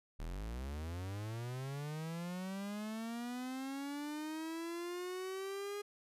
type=linear sweep; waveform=45% pulse; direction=up; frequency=36.57 to 412.4 Hz; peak=-40 dBFS; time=0.19-5.82 s; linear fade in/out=10 ms; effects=resampled to 32000 Hz